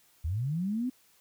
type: linear sweep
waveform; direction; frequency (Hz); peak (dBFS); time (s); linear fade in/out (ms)
sine; up; 71.1 to 261.6; -28; 0.24-0.9; 10
effects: white hiss -64 dBFS RMS until 1.2 s